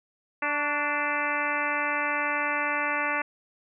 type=harmonic tone with a mistuned harmonic; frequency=293.7 Hz; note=D4; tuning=in tune; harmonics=1 / 2 / 3 / 4 / 5 / 6 / 7 / 8 / 9; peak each=-38 / -35 / -33 / -32 / -32 / -33 / -32 / -36 / -35 dBFS; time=0.42-3.22 s; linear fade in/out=5 ms; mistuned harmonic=4; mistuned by=-44 cents; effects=none